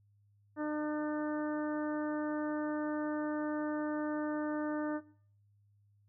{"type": "harmonic tone with a mistuned harmonic", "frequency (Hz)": 301.8, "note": "D4", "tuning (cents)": 47, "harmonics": [1, 2, 3, 4, 5, 6], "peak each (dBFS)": [-34, -40, -44, -46, -48, -50], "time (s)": [0.56, 5.01], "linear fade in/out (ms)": 50, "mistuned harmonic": 6, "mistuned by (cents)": -20, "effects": ["noise-tail reverb RT60 0.5 s tail -18 dB re dry", "added 102 Hz sine -65 dBFS peak until 6.08 s"]}